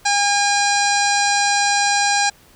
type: harmonic tone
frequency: 811 Hz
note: G#5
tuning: 41 cents flat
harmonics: 1 / 2 / 3 / 4 / 5 / 6 / 7 / 8 / 9 / 10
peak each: -18 / -21 / -25 / -34 / -24 / -27 / -25 / -35 / -27 / -30 dBFS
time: 0.05-2.3 s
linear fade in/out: 10 ms
effects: pink hiss -50 dBFS RMS until 2.55 s